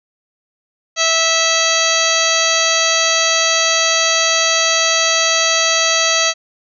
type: harmonic tone with a mistuned harmonic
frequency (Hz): 654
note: E5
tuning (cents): -14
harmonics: 1 / 2 / 3 / 4 / 5 / 6 / 7 / 9 / 10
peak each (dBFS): -21 / -21 / -21 / -21 / -21 / -21 / -21 / -21 / -21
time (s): 0.96-6.34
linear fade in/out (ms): 50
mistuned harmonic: 5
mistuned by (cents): -15
effects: none